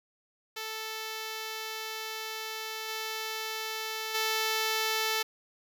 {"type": "tone with level steps", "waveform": "5% pulse", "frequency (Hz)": 440, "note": "A4", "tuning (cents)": 0, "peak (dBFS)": [-24, -22, -16], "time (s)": [0.56, 5.23], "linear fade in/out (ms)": 10, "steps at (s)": [2.88, 4.14], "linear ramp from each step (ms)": 10, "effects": []}